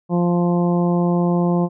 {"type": "harmonic tone", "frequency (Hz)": 174.61, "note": "F3", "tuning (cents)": 0, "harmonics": [1, 2, 3, 4, 5, 6], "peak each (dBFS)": [-16, -22, -26, -28, -30, -32], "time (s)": [0.09, 1.69], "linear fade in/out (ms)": 50, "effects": []}